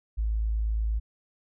sine tone, 54.3 Hz, A1, 22 cents flat, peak -24 dBFS, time 0.17-1 s, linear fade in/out 20 ms, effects none

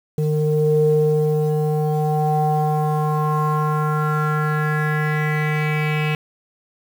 square tone with low-pass filter sweep, 152.4 Hz, D#3, 36 cents flat, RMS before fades -19 dBFS, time 0.18-6.15 s, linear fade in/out 2 ms, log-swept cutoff 370 to 2600 Hz, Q 5.4, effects 7-bit

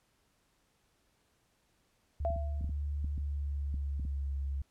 sine tone with pitch glide, 72.4 to 69.05 Hz, D2 to C#2, -24 to -6 cents, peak -32 dBFS, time 2.2-4.62 s, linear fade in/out 5 ms, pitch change -82 cents, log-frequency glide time 3.03-4.34 s
sine tone with exponential decay, 675 Hz, E5, 41 cents sharp, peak -28 dBFS, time 2.25-2.71 s, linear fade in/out 0 ms, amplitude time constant 100 ms
clicks, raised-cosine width 5 ms, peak -30 dBFS, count 10, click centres 2.304 / 2.362 / 2.611 / 2.644 / 2.694 / 3.045 / 3.179 / 3.743 / 3.997 / 4.051 s
effects pink hiss -73 dBFS RMS until 4.7 s + low-pass 12000 Hz 12 dB/octave

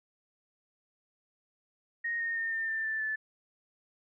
sine tone with pitch steps, 1864.7 / 1844.3 / 1824.2 / 1804.3 / 1784.6 / 1765.1 / 1745.9 Hz, A#6 / A#6 / A#6 / A6 / A6 / A6 / A6, 0 / -19 / -38 / +43 / +24 / +5 / -14 cents, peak -30 dBFS, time 2.04-3.16 s, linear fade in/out 10 ms, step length 160 ms, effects none

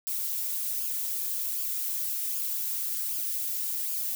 violet noise with flanger, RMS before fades -31 dBFS, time 0.07-4.15 s, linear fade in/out 0 ms, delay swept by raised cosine 0.5 to 4 ms, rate 1.3 Hz, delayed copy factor -0.55, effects none

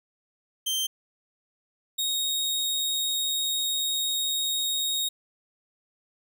sawtooth tone pair in turn, 3136 / 3749 Hz, G7 / A#7, 0 / +9 cents, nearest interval minor third, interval 309 cents, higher second, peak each -22 / -22 dBFS, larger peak neither, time 0.66-0.87 / 1.98-5.09 s, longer second, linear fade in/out 10 ms, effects none

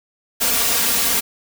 white noise with comb filter, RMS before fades -18 dBFS, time 0.4-1.21 s, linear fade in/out 20 ms, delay 4.3 ms, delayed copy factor +0.95, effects none

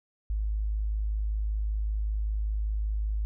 sine tone, 52.6 Hz, G#1, 23 cents sharp, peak -26 dBFS, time 0.3-3.25 s, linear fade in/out 0 ms, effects none

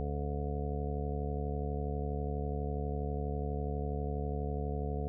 harmonic tone, 72.2 Hz, D2, 29 cents flat, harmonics 1 / 2 / 3 / 4 / 6 / 7 / 8 / 9 / 10, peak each -35 / -39 / -43 / -47 / -41 / -45 / -54 / -52 / -45 dBFS, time 0-5.08 s, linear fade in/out 0 ms, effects none

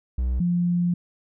triangle / sine tone pair in turn, 62.4 / 175.07 Hz, B1 / F3, +19 / +5 cents, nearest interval octave + tritone, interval 1786 cents, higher second, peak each -19 dBFS, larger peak neither, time 0.18-0.4 / 0.4-0.94 s, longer second, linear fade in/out 5 ms, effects none

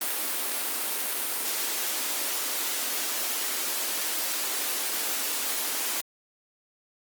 white high-pass noise, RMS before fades -29 dBFS, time 0.01-6.01 s, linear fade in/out 5 ms, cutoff 240 Hz, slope 48 dB/octave, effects Opus 32 kbps

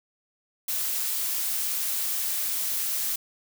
blue noise, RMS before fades -28 dBFS, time 0.68-3.16 s, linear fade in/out 5 ms, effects none

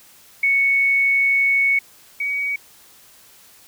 sine tone pair in turn, 2217 / 2256 Hz, C#7 / C#7, 0 / +30 cents, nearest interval unison, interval 30 cents, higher second, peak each -14 / -20 dBFS, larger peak first, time 0.43-1.79 / 2.2-2.56 s, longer first, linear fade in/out 5 ms, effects white hiss -49 dBFS RMS until 3.67 s

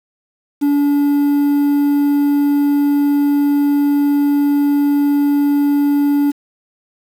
triangle tone with quantisation, 287 Hz, D4, 40 cents flat, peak -9 dBFS, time 0.61-6.32 s, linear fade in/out 20 ms, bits 6, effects none

